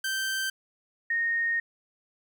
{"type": "tone pair in turn", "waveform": ["sawtooth", "sine"], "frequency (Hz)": [1558, 1852.8], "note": ["G6", "A#6"], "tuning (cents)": [-11, -11], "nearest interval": "minor third", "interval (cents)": 300, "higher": "second", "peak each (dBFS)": -24, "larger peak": "neither", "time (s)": [[0.04, 0.5], [1.1, 1.6]], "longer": "second", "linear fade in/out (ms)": 5, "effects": ["11-bit"]}